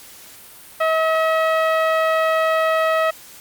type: tone with low-pass filter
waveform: 10% pulse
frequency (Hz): 641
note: E5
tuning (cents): -49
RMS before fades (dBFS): -18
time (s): 0.8-3.11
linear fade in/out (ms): 10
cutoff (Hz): 1400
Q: 0.63
effects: white hiss -42 dBFS RMS until 3.4 s + Opus 48 kbps